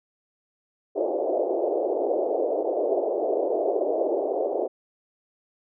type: band-pass noise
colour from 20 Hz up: white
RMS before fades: -25 dBFS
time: 0.95-4.68 s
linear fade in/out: 20 ms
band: 340 to 660 Hz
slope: 48 dB/octave
effects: none